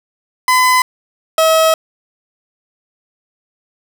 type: tone pair in turn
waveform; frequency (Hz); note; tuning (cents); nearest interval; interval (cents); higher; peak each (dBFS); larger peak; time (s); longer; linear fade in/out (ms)
30% pulse; 1012 / 642; B5 / E5; +42 / -46; minor sixth; 788; first; -6; neither; 0.48-0.82 / 1.38-1.74; second; 2
effects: none